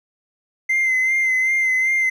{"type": "tone with vibrato", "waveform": "triangle", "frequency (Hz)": 2072, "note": "C7", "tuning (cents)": -17, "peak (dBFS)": -13, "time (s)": [0.69, 2.1], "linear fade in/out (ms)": 10, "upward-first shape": "sine", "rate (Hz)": 2.6, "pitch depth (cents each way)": 32, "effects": ["tanh soft clip ceiling -11 dBFS"]}